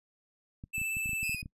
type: clicks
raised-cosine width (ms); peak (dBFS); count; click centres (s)
5; -30; 12; 0.639 / 0.781 / 0.816 / 0.969 / 1.059 / 1.093 / 1.132 / 1.23 / 1.295 / 1.346 / 1.429 / 1.459
type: tone with vibrato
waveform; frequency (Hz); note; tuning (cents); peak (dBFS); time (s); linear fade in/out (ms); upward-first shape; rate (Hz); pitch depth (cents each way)
square; 2637; E7; 0; -32; 0.73-1.36; 20; sine; 17; 10
type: tone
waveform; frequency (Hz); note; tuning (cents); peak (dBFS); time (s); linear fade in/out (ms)
35% pulse; 2489; D#7; 0; -35; 1.23-1.42; 5
effects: noise-tail reverb RT60 0.1 s tail -24 dB re dry + resampled to 32000 Hz